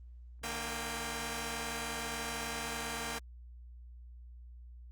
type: tone cluster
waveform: 5% pulse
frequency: 150.5 / 232.5 / 797 Hz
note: D3 / A#3 / G5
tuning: +43 / -4 / +28 cents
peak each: -33 / -28 / -30 dBFS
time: 0.43-3.19 s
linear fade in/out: 10 ms
effects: added 60 Hz sine -48 dBFS peak until 4.91 s + Opus 24 kbps